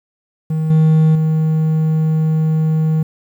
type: tone with level steps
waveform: triangle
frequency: 157.7 Hz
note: D#3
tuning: 24 cents sharp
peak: -13 / -6 / -10 dBFS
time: 0.5-3.03 s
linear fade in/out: 5 ms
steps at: 0.7 / 1.15 s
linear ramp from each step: 5 ms
effects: 8-bit